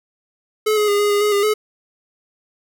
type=tone with pitch steps; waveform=square; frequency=430 / 420.4 / 408.1 / 413.5 / 409 / 418.7 / 404 / 426.5 Hz; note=A4 / G#4 / G#4 / G#4 / G#4 / G#4 / G#4 / G#4; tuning=-40 / +21 / -30 / -8 / -26 / +14 / -48 / +46 cents; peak=-15 dBFS; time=0.66-1.54 s; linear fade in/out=10 ms; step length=110 ms; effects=none

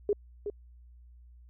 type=tone with echo; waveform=sine; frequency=410.7 Hz; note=G#4; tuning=19 cents flat; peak=-23 dBFS; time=0.09-0.13 s; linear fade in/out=2 ms; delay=370 ms; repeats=1; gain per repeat=-8 dB; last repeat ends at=0.5 s; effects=added 60 Hz sine -51 dBFS peak until 1.49 s

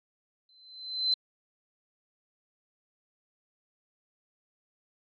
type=tone with exponential growth; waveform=sine; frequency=4064 Hz; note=B7; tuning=49 cents sharp; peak=-21 dBFS; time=0.49-1.14 s; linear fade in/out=2 ms; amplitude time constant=140 ms; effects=AAC 64 kbps

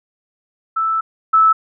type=tone pair in turn; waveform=sine; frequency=1318.5 / 1308.6 Hz; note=E6 / E6; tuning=0 / -13 cents; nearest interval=unison; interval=13 cents; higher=first; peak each=-15 / -8 dBFS; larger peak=second; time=0.76-1.01 / 1.33-1.53 s; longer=first; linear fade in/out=10 ms; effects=none

